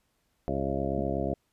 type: harmonic tone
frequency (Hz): 68.2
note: C#2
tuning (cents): -28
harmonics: 1 / 2 / 3 / 4 / 5 / 6 / 8 / 9 / 10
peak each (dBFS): -36 / -36 / -36 / -36 / -36 / -36 / -36 / -36 / -36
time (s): 0.48-1.34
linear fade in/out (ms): 0
type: tone with exponential decay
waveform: sine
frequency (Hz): 220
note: A3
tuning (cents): 0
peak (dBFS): -29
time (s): 0.98-1.07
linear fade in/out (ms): 2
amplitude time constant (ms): 19
effects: pink hiss -74 dBFS RMS until 1.52 s + resampled to 32000 Hz